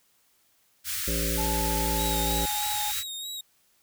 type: band-stop noise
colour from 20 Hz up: white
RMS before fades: -31 dBFS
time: 0.84-3.04 s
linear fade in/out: 50 ms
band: 110 to 1300 Hz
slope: 48 dB/octave
type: harmonic tone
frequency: 55.7 Hz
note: A1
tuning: 22 cents sharp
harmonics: 1 / 3 / 5 / 7 / 9 / 10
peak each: -29 / -34 / -36 / -37 / -39 / -39 dBFS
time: 1.07-2.46 s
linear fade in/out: 10 ms
type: tone with pitch glide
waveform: sine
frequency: 866 to 838 Hz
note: A5 to G#5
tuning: -28 to +15 cents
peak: -31 dBFS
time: 1.37-2.92 s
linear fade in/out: 20 ms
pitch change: -57 cents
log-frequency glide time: 2.01-2.31 s
type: tone with vibrato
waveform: sawtooth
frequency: 3778 Hz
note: A#7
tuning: 22 cents sharp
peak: -31 dBFS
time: 1.98-3.41 s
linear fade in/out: 5 ms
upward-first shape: sine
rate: 3.2 Hz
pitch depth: 44 cents each way
effects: white hiss -66 dBFS RMS until 3.82 s